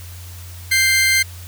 sawtooth tone pair together, 1571.1 / 2093 Hz, G6 / C7, +3 / 0 cents, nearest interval perfect fourth, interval 497 cents, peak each -18 / -10 dBFS, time 0.71-1.23 s, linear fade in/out 10 ms, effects added 88 Hz sine -33 dBFS peak until 1.47 s + white hiss -41 dBFS RMS until 1.47 s

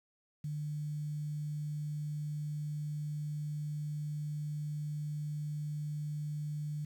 sine tone with quantisation, 150 Hz, D3, 37 cents sharp, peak -35 dBFS, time 0.44-6.85 s, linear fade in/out 5 ms, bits 10, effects none

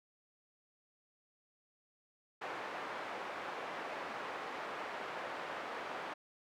pink band-pass noise, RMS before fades -43 dBFS, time 2.41-6.14 s, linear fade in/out 10 ms, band 530 to 1800 Hz, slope 12 dB/octave, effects none

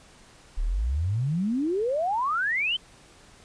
sine exponential sweep, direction up, 32.74 to 3152 Hz, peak -23 dBFS, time 0.57-2.77 s, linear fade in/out 10 ms, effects pink hiss -53 dBFS RMS until 3.44 s + resampled to 22050 Hz

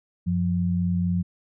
sine tone pair together, 92.5 / 176.59 Hz, F#2 / F3, 0 / +19 cents, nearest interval major seventh, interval 1119 cents, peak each -26 / -22 dBFS, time 0.26-1.23 s, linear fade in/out 20 ms, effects none

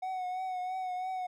triangle tone with vibrato, 740 Hz, F#5, in tune, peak -31 dBFS, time 0.02-1.27 s, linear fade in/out 10 ms, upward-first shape triangle, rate 3 Hz, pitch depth 39 cents each way, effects none

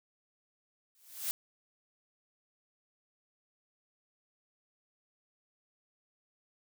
blue noise with exponential growth, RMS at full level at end -31 dBFS, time 0.95-1.31 s, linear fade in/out 0 ms, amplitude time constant 78 ms, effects none

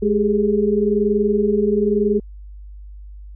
sine tone cluster, 210.5 / 399.9 / 420.9 Hz, G#3 / G4 / G#4, +24 / +35 / +23 cents, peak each -19 dBFS, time 0.02-2.2 s, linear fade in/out 10 ms, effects added 50 Hz sine -34 dBFS peak until 3.35 s

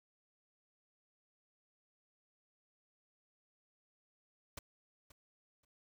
pink noise with echo, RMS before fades -45 dBFS, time 4.57-4.59 s, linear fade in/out 5 ms, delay 530 ms, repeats 2, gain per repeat -15 dB, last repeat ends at 5.65 s, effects none

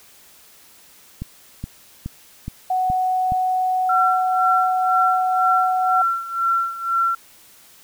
click train, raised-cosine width 5 ms, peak -15 dBFS, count 6, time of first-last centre 1.22-3.321 s, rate 2.38 Hz
sine tone, 742 Hz, F#5, 5 cents sharp, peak -17 dBFS, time 2.7-6.02 s, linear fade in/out 5 ms
sine tone with tremolo, 1358 Hz, F6, 49 cents flat, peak -15 dBFS, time 3.89-7.15 s, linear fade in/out 5 ms, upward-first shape sine, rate 2 Hz, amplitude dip 80%
effects white hiss -49 dBFS RMS until 7.83 s

